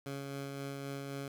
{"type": "tone with tremolo", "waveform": "15% pulse", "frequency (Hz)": 138.9, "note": "C#3", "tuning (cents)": 4, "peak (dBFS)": -32, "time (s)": [0.06, 1.28], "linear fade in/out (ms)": 2, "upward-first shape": "sine", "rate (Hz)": 3.8, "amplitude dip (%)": 25, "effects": []}